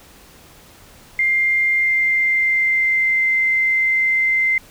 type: tone with pitch glide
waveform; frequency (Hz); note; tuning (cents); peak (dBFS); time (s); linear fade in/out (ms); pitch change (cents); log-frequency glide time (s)
sine; 2100 to 2079; C7 to C7; +6 to -12; -14; 1.19-4.58; 2; -18; 1.77-3.31
effects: pink hiss -46 dBFS RMS until 4.7 s